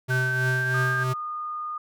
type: tone with tremolo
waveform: square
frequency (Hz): 128.3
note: C3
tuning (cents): -34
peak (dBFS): -23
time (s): 0.08-1.14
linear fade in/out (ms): 20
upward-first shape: triangle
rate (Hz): 3.1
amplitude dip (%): 55
type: tone with pitch glide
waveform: sine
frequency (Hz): 1530 to 1594.1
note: G6 to G6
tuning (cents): -42 to +29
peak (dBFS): -24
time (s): 0.1-1.04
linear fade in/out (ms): 10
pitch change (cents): +71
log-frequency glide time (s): 0.22-0.86
type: tone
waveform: sine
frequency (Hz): 1224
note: D#6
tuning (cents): -29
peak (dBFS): -29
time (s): 0.74-1.78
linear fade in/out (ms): 5
effects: none